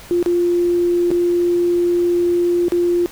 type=tone with dropouts; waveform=sine; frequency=349.2 Hz; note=F4; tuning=in tune; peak=-13 dBFS; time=0.11-3.06 s; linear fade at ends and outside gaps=0 ms; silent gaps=0.227-0.261 / 1.105-1.114 / 2.683-2.721 s; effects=pink hiss -39 dBFS RMS until 3.11 s